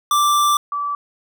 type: tone pair in turn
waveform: square / sine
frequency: 1174.7 / 1155.9 Hz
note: D6 / D6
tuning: 0 / -28 cents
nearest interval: unison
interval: 28 cents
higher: first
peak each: -14 / -20 dBFS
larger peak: first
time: 0.11-0.57 / 0.72-0.95 s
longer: first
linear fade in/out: 2 ms
effects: none